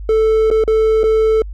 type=tone with dropouts; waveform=triangle; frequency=440 Hz; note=A4; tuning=in tune; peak=-8 dBFS; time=0.09-1.42 s; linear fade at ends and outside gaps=2 ms; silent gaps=0.503-0.512 / 0.639-0.677 / 1.033-1.039 s; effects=added 50 Hz sine -25 dBFS peak until 1.53 s